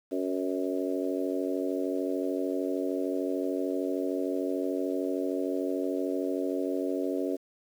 harmonic tone with a mistuned harmonic, 93.3 Hz, F#2, 15 cents sharp, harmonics 3 / 4 / 5 / 6 / 7, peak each -31 / -33 / -35 / -37 / -38 dBFS, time 0.11-7.37 s, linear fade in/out 20 ms, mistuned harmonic 7, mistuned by -20 cents, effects 9-bit

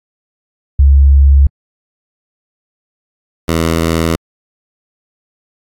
sine / 10% pulse tone pair in turn, 69.3 / 82.15 Hz, C#2 / E2, 0 / -5 cents, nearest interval minor third, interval 295 cents, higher second, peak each -3 dBFS, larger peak neither, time 0.79-1.47 / 3.48-4.16 s, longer neither, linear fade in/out 5 ms, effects AAC 64 kbps

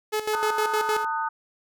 sawtooth tone with tremolo, 428.5 Hz, A4, 46 cents flat, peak -19 dBFS, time 0.12-1.05 s, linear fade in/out 20 ms, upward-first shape square, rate 6.5 Hz, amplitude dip 70%
sine chord, D# diminished, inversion second, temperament just, 896 / 1244.5 / 1493.4 Hz, A5 / D#6 / F#6, +31 / 0 / +16 cents, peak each -27 / -29 / -32 dBFS, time 0.33-1.29 s, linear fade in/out 10 ms
effects none

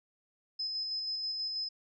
sine tone with tremolo, 5100 Hz, D#8, 42 cents sharp, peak -32 dBFS, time 0.59-1.69 s, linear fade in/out 10 ms, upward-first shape square, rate 6.2 Hz, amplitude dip 25%, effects none

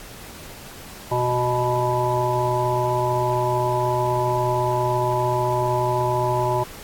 harmonic tone, 123.47 Hz, B2, in tune, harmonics 1 / 3 / 5 / 7 / 8, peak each -25 / -25 / -25 / -25 / -25 dBFS, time 1.11-6.64 s, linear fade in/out 10 ms, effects pink hiss -40 dBFS RMS until 6.83 s + AAC 64 kbps

